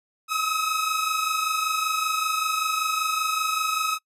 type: tone pair together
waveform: sawtooth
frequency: 1268.8 / 1294 Hz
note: D#6 / E6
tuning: +33 / -32 cents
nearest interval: unison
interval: 35 cents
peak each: -21 / -24 dBFS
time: 0.28-3.99 s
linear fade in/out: 50 ms
effects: noise-tail reverb RT60 0.1 s tail -25 dB re dry + resampled to 32000 Hz